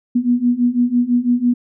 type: beating tone pair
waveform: sine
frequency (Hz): 240 / 246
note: B3 / B3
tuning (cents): -49 / -7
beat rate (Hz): 6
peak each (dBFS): -17 / -15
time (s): 0.15-1.54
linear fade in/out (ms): 10
effects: none